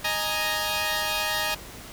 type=chord; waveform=10% pulse; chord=D# suspended fourth; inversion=none; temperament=equal; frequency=622.3 / 830.6 / 932.3 Hz; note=D#5 / G#5 / A#5; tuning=0 / 0 / 0 cents; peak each=-21 dBFS; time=0.04-1.55 s; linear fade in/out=10 ms; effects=pink hiss -42 dBFS RMS until 1.92 s